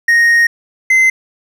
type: tone pair in turn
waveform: triangle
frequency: 1864.7 / 2062 Hz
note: A#6 / C7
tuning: 0 / -26 cents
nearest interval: major second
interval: 174 cents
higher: second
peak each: -5 dBFS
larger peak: neither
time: 0.08-0.47 / 0.9-1.1 s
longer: first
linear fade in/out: 5 ms
effects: none